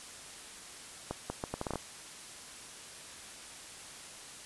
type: accelerating click train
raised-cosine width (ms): 1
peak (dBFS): -20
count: 9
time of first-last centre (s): 1.11-1.757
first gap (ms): 190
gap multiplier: 0.73
effects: white hiss -48 dBFS RMS until 4.45 s + resampled to 24000 Hz